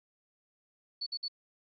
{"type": "tone bursts", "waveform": "sine", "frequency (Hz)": 4447, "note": "C#8", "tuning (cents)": 5, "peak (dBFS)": -33, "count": 3, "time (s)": [1.01, 1.283], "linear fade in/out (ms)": 10, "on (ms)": 55, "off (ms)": 54, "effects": []}